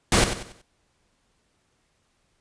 pink noise with echo, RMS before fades -18 dBFS, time 0.12-0.24 s, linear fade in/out 2 ms, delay 94 ms, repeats 4, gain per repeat -9 dB, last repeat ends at 0.616 s, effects pink hiss -69 dBFS RMS until 2.4 s + resampled to 22050 Hz

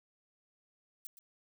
violet noise with echo, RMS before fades -45 dBFS, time 1.05-1.07 s, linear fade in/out 0 ms, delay 120 ms, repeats 1, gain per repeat -11 dB, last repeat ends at 1.19 s, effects none

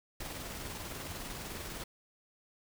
pink noise with tremolo, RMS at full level -41 dBFS, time 0.2-1.84 s, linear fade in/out 5 ms, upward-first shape square, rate 20 Hz, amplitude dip 30%, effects none

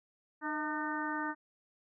harmonic tone with a mistuned harmonic, 303.2 Hz, D#4, 45 cents flat, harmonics 1 / 2 / 3 / 4 / 5 / 6, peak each -38 / -47 / -39 / -41 / -40 / -42 dBFS, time 0.41-1.35 s, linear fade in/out 50 ms, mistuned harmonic 2, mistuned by +64 cents, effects none

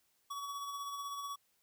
square tone with tremolo, 1130 Hz, C#6, 33 cents sharp, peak -39 dBFS, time 0.3-1.36 s, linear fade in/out 10 ms, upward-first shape sine, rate 16 Hz, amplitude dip 35%, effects white hiss -75 dBFS RMS until 1.62 s

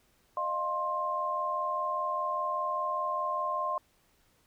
sine tone cluster, 611 / 696 / 1057 Hz, D#5 / F5 / C6, -32 / -6 / +17 cents, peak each -36 / -38 / -30 dBFS, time 0.37-3.78 s, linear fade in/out 2 ms, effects pink hiss -68 dBFS RMS until 4.46 s

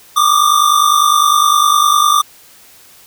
square tone pair together, 1166 / 1215.9 Hz, D6 / D#6, -13 / -40 cents, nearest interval minor second, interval 73 cents, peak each -12 dBFS, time 0.16-2.22 s, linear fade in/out 10 ms, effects white hiss -43 dBFS RMS until 3.06 s

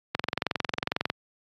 click train, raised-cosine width 0.3 ms, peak -9 dBFS, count 22, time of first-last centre 0.15-1.1 s, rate 22.1 Hz, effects high-pass 100 Hz 12 dB/octave + AAC 32 kbps

